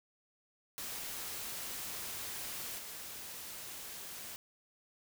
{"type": "noise with level steps", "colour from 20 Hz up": "white", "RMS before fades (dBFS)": [-42, -46], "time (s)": [0.78, 4.36], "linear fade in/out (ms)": 0, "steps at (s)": 2.78, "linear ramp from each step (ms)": 10, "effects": []}